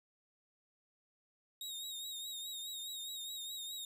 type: tone with vibrato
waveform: sawtooth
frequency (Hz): 3753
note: A#7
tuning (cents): +11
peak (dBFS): -39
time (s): 1.61-3.85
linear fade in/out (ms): 2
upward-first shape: triangle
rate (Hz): 4.8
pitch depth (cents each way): 64
effects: none